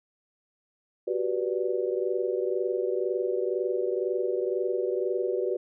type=chord; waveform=sine; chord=G major seventh; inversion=third; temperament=equal with one note detuned; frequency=370 / 392 / 489.6 / 587.3 Hz; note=F#4 / G4 / B4 / D5; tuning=0 / 0 / -15 / 0 cents; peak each=-29 / -31 / -30 / -35 dBFS; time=1.07-5.57 s; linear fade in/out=10 ms; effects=none